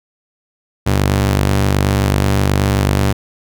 sawtooth ring-modulated tone, 98.7 Hz, G2, 12 cents sharp, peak -5 dBFS, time 0.86-3.13 s, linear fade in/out 10 ms, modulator 24 Hz, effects none

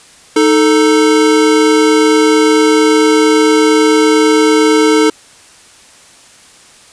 square tone pair together, 311.1 / 440 Hz, D#4 / A4, 0 / 0 cents, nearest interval tritone, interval 600 cents, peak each -10 dBFS, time 0.36-5.1 s, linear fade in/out 5 ms, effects white hiss -41 dBFS RMS until 6.92 s + resampled to 22050 Hz

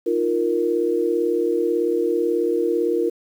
sine chord, Eb suspended second, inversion none, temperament equal, 311.1 / 349.2 / 466.2 Hz, Eb4 / F4 / Bb4, 0 / 0 / 0 cents, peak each -26 / -21 / -21 dBFS, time 0.06-3.1 s, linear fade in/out 10 ms, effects 8-bit

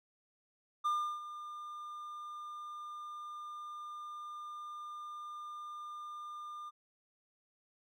triangle tone with ADSR envelope, 1203 Hz, D6, 41 cents sharp, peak -27 dBFS, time 0.84-6.71 s, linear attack 19 ms, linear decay 340 ms, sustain -14 dB, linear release 29 ms, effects none

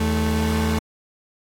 35% pulse tone pair together, 80.48 / 220 Hz, E2 / A3, -41 / 0 cents, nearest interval octave + perfect fourth, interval 1741 cents, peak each -20 dBFS, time 0-0.79 s, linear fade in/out 5 ms, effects AAC 48 kbps

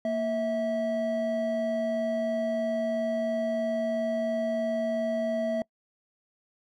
triangle tone pair together, 231 / 650 Hz, A#3 / E5, -16 / -24 cents, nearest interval octave + tritone, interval 1792 cents, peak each -29 / -25 dBFS, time 0.05-5.62 s, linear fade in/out 2 ms, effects noise-tail reverb RT60 0.1 s tail -25 dB re dry

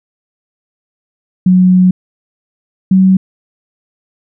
sine tone pair in turn, 183.5 / 188.77 Hz, F#3 / F#3, -14 / +35 cents, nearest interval unison, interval 49 cents, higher second, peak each -4 dBFS, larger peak neither, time 1.46-1.91 / 2.91-3.17 s, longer first, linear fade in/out 5 ms, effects none

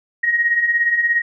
sine beating tone pair, 1868 / 1885 Hz, A#6 / A#6, +3 / +19 cents, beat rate 17 Hz, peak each -22 / -15 dBFS, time 0.23-1.22 s, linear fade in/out 10 ms, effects none

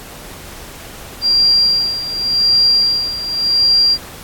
sine tone with tremolo, 4758 Hz, D8, 22 cents sharp, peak -8 dBFS, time 1.21-3.98 s, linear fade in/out 50 ms, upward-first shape sine, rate 0.88 Hz, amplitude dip 75%, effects pink hiss -34 dBFS RMS until 4.23 s + AAC 64 kbps

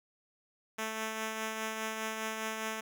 5% pulse tone with tremolo, 220 Hz, A3, in tune, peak -22 dBFS, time 0.78-2.81 s, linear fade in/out 10 ms, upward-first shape triangle, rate 4.9 Hz, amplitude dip 40%, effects none

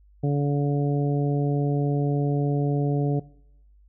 harmonic tone, 143.4 Hz, D3, 41 cents flat, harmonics 1 / 2 / 3 / 4 / 5, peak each -21 / -28 / -30 / -36 / -37 dBFS, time 0.23-3.2 s, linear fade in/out 10 ms, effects noise-tail reverb RT60 0.8 s tail -22 dB re dry + added 50 Hz sine -52 dBFS peak until 3.88 s

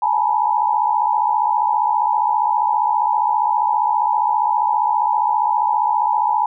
sine tone cluster, 836 / 891 / 971 Hz, G#5 / A5 / B5, +11 / +22 / -30 cents, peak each -19 dBFS, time 0.02-6.46 s, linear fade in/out 5 ms, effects none

